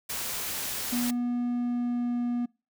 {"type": "noise", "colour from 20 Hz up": "white", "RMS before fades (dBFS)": -33, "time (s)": [0.09, 1.11], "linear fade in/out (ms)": 10}
{"type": "tone with pitch glide", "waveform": "triangle", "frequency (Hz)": [242.7, 241.3], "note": ["B3", "B3"], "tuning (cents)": [-30, -40], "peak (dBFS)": -24, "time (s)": [0.92, 2.46], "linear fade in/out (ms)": 10, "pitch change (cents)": -10, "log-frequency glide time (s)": [1.5, 2.24]}
{"effects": ["noise-tail reverb RT60 0.3 s tail -25 dB re dry"]}